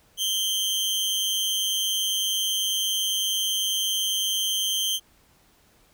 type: tone with amplitude modulation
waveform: sawtooth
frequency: 3135 Hz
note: G7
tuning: 1 cent flat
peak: -17 dBFS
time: 0.17-5 s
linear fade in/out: 50 ms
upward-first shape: sine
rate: 198 Hz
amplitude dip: 65%
effects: pink hiss -60 dBFS RMS until 5.93 s